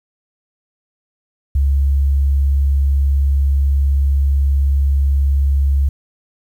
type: tone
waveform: sine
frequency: 69.3 Hz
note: C#2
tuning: in tune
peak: -11 dBFS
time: 1.55-5.89 s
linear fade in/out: 5 ms
effects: 8-bit